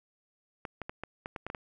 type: clicks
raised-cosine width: 0.5 ms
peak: -22 dBFS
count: 9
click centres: 0.652 / 0.817 / 0.895 / 1.036 / 1.259 / 1.362 / 1.466 / 1.501 / 1.548 s
effects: none